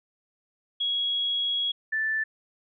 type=tone pair in turn; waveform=sine; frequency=3322 / 1759.8 Hz; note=G#7 / A6; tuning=0 / 0 cents; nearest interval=major seventh; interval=1100 cents; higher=first; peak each=-24 dBFS; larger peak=neither; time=0.8-1.72 / 1.92-2.24 s; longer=first; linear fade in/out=10 ms; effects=none